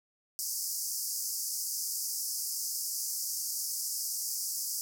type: band-pass noise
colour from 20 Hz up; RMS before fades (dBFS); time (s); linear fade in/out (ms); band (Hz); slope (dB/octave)
pink; -35; 0.39-4.81; 0; 4800 to 16000; 96
effects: none